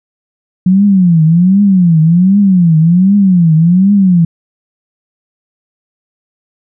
sine tone with vibrato, 179 Hz, F3, 43 cents sharp, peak -4 dBFS, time 0.66-4.25 s, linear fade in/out 5 ms, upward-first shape triangle, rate 1.3 Hz, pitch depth 250 cents each way, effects none

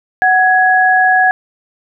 sine tone pair together, 743.9 / 1670 Hz, F#5 / G#6, +9 / +9 cents, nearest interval octave + major second, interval 1400 cents, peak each -10 dBFS, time 0.22-1.31 s, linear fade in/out 0 ms, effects none

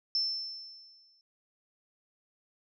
sine tone with exponential decay, 5320 Hz, E8, 15 cents sharp, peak -25 dBFS, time 0.15-1.21 s, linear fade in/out 1 ms, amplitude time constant 230 ms, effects none

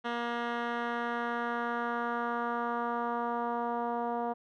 10% pulse tone with low-pass filter sweep, 237 Hz, A#3, 29 cents sharp, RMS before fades -33 dBFS, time 0.04-4.34 s, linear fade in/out 20 ms, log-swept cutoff 2500 to 810 Hz, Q 1.8, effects none

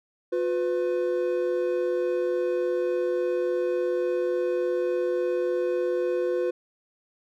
triangle tone pair together, 357.5 / 501 Hz, F4 / B4, +41 / +25 cents, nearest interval tritone, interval 584 cents, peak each -24 dBFS, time 0.32-6.51 s, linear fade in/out 10 ms, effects none

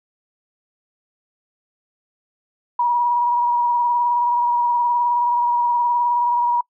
sine tone with vibrato, 961 Hz, B5, 48 cents flat, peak -15 dBFS, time 2.79-6.61 s, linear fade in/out 5 ms, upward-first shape sine, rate 19 Hz, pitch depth 26 cents each way, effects noise-tail reverb RT60 0.1 s tail -26 dB re dry

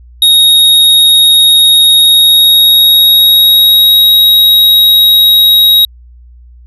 square tone with pitch glide, 3752 to 3804 Hz, A#7 to A#7, +11 to +34 cents, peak -3 dBFS, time 0.22-5.85 s, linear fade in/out 2 ms, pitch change +23 cents, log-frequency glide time 1.97-4.1 s, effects added 60 Hz sine -33 dBFS peak until 6.66 s

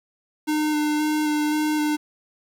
square tone with vibrato, 302.7 Hz, D#4, 48 cents flat, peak -21 dBFS, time 0.47-1.97 s, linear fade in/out 20 ms, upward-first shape square, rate 1.9 Hz, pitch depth 12 cents each way, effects 8-bit

